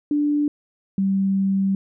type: tone pair in turn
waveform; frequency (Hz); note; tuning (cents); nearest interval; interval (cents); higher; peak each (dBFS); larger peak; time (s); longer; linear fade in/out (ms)
sine; 293.7 / 194.18; D4 / G3; 0 / -16; perfect fifth; 716; first; -17; neither; 0.11-0.48 / 0.98-1.75; second; 2
effects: none